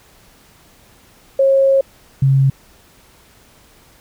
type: tone pair in turn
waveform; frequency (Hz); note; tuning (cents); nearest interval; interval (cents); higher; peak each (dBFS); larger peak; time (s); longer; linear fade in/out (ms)
sine; 542 / 135.5; C#5 / C#3; -39 / -39; 2 octaves; 2400; first; -9 / -9; neither; 1.39-1.81 / 2.22-2.5; first; 5
effects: pink hiss -49 dBFS RMS until 4 s